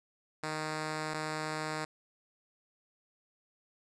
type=tone pair in turn; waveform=5% pulse; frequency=155.2 / 155.2 Hz; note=D#3 / D#3; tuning=-4 / -4 cents; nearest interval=unison; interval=0 cents; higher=neither; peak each=-23 dBFS; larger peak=neither; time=0.43-1.14 / 1.14-1.85 s; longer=neither; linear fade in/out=5 ms; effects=resampled to 22050 Hz